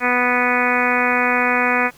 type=harmonic tone; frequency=246.9 Hz; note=B3; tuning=in tune; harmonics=1 / 2 / 3 / 4 / 5 / 6 / 7 / 8 / 9 / 10; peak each=-24 / -24 / -24 / -24 / -24 / -24 / -24 / -24 / -24 / -24 dBFS; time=0-1.91 s; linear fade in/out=50 ms; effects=pink hiss -48 dBFS RMS until 1.97 s